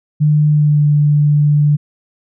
sine tone with pitch glide, 150.4 to 147.56 Hz, D3 to D3, +42 to +9 cents, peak -8 dBFS, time 0.2-1.77 s, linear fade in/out 20 ms, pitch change -33 cents, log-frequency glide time 0.46-0.85 s, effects none

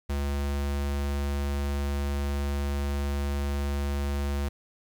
square tone, 70.8 Hz, C#2, 37 cents sharp, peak -27 dBFS, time 0.09-4.49 s, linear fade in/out 10 ms, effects 10-bit

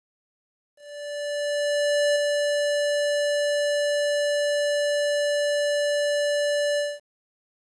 square tone with ADSR envelope, 583 Hz, D5, 13 cents flat, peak -19 dBFS, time 0.76-7 s, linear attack 1400 ms, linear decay 3 ms, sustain -3 dB, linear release 220 ms, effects resampled to 22050 Hz + 10-bit

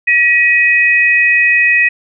sine tone pair together, 1920 / 2514 Hz, B6 / D#7, -49 / +17 cents, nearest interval perfect fourth, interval 466 cents, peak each -10 dBFS, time 0.07-1.89 s, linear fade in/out 10 ms, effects none

